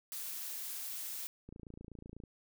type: noise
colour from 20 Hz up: blue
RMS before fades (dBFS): -42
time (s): 0.12-1.27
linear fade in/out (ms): 0
type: click train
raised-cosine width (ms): 3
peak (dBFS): -36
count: 22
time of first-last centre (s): 1.49-2.237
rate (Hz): 28.1
effects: none